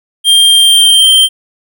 square tone with pitch glide, 3192 to 3141 Hz, G7 to G7, +31 to +3 cents, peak -4 dBFS, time 0.24-1.29 s, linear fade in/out 50 ms, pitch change -28 cents, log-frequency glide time 0.47-1.07 s, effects none

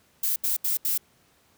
violet noise bursts, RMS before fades -25 dBFS, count 4, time 0.23-0.978 s, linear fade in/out 5 ms, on 130 ms, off 76 ms, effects pink hiss -62 dBFS RMS until 1.57 s + high-pass 80 Hz 12 dB/octave

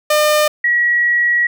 sawtooth / sine tone pair in turn, 604 / 1917.6 Hz, D5 / A#6, +48 / +48 cents, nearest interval octave + minor sixth, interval 2000 cents, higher second, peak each -7 / -11 dBFS, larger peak first, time 0.1-0.48 / 0.64-1.47 s, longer second, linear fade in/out 5 ms, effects none

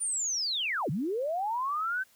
sine linear two-way sweep, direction down then up, 9397 to 125.2 to 1563 Hz, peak -28 dBFS, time 0-2.04 s, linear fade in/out 20 ms, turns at 0.9 s, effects white hiss -63 dBFS RMS until 2.15 s

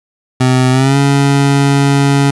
25% pulse tone with pitch glide, 128.3 to 139.91 Hz, C3 to C#3, -34 to +16 cents, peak -4 dBFS, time 0.4-2.31 s, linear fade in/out 10 ms, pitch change +150 cents, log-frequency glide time 0.71-0.97 s, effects resampled to 24000 Hz + 7-bit

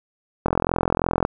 click train, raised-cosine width 1 ms, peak -5 dBFS, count 35, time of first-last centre 0.46-1.251 s, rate 43 Hz, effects none

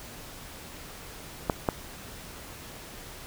clicks, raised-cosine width 1 ms, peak -9 dBFS, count 2, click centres 1.498 / 1.688 s, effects pink hiss -44 dBFS RMS until 3.26 s

